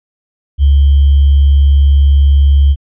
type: tone with sample-and-hold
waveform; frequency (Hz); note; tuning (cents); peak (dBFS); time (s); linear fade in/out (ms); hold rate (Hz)
sine; 70; C#2; +18; -4; 0.58-2.76; 50; 3150
effects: resampled to 8000 Hz